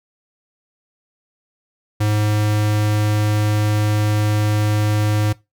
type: tone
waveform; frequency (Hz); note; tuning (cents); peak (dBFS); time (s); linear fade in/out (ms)
square; 105.6; G#2; +29; -16; 2-5.33; 10
effects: noise-tail reverb RT60 0.2 s tail -19 dB re dry